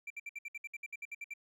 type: tone bursts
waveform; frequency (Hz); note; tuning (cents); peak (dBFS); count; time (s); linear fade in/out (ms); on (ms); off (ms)
triangle; 2349; D7; 0; -38; 14; 0.07-1.338; 5; 33; 62
effects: none